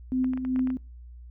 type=tone with tremolo; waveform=sine; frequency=256.9 Hz; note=C4; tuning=32 cents flat; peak=-21 dBFS; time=0.12-0.77 s; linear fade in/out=0 ms; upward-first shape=triangle; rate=2.6 Hz; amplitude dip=65%
type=clicks; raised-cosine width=0.5 ms; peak=-27 dBFS; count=8; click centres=0.244 / 0.335 / 0.375 / 0.45 / 0.561 / 0.593 / 0.673 / 0.703 s
effects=noise-tail reverb RT60 0.3 s tail -23 dB re dry + added 60 Hz sine -42 dBFS peak until 1.3 s